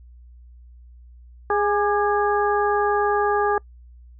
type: harmonic tone with a mistuned harmonic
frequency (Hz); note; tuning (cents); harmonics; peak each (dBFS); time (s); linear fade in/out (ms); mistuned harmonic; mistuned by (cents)
412.9; G#4; -10; 1 / 2 / 3 / 4; -21 / -22 / -25 / -28; 1.5-3.58; 2; 3; -57
effects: noise-tail reverb RT60 0.1 s tail -26 dB re dry + added 60 Hz sine -43 dBFS peak until 4.19 s